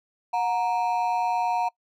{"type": "ring-modulated tone", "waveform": "triangle", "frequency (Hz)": 830.6, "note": "G#5", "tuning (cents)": 0, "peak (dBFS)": -17, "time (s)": [0.33, 1.69], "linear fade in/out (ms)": 10, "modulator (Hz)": 104, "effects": ["noise-tail reverb RT60 0.1 s tail -24 dB re dry"]}